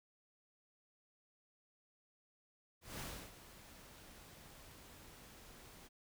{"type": "noise with ADSR envelope", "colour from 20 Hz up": "pink", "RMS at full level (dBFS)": -45, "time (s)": [2.81, 5.89], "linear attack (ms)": 190, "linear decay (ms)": 310, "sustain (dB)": -13, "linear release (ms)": 25, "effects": []}